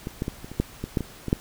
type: clicks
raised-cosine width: 3 ms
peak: -17 / -13 / -15 / -24 / -24 / -8 / -16 / -9 / -16 / -16 / -6 dBFS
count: 11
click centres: 0.071 / 0.221 / 0.281 / 0.445 / 0.516 / 0.6 / 0.84 / 0.972 / 1.007 / 1.283 / 1.329 s
effects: pink hiss -46 dBFS RMS until 1.4 s